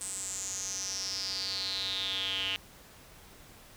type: tone with band-pass filter sweep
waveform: square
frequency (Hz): 95.9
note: G2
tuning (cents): -37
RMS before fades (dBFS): -35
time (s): 0.01-2.56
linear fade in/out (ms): 0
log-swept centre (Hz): 8400 to 2900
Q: 8.2
effects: pink hiss -54 dBFS RMS until 3.76 s